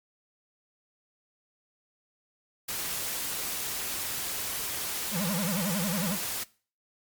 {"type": "noise", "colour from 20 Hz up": "white", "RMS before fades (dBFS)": -33, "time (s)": [2.68, 6.44], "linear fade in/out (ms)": 10}
{"type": "tone with vibrato", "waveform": "square", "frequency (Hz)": 186, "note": "F#3", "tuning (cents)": 9, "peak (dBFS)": -29, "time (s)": [5.11, 6.18], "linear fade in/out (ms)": 50, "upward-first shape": "sine", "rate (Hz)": 11, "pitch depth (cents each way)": 230}
{"effects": ["noise-tail reverb RT60 0.4 s tail -21 dB re dry", "MP3 96 kbps"]}